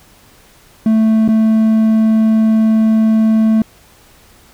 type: tone with dropouts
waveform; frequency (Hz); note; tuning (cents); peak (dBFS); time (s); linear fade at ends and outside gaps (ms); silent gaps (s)
triangle; 220.4; A3; +3; -6; 0.86-3.62; 2; 1.279-1.287
effects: pink hiss -46 dBFS RMS until 4.53 s